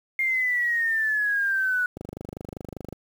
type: exponential sweep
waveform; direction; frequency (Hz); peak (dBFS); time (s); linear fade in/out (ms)
sine; down; 2127 to 1465; -21; 0.19-1.86; 2
type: click train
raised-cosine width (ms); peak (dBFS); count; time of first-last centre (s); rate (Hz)
2; -21; 25; 1.97-2.926; 25.1
effects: high-pass 60 Hz 12 dB/octave + 8-bit